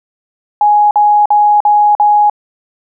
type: tone bursts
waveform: sine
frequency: 833 Hz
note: G#5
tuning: 5 cents sharp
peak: -5 dBFS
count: 5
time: 0.61-2.298 s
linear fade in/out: 2 ms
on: 300 ms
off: 47 ms
effects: none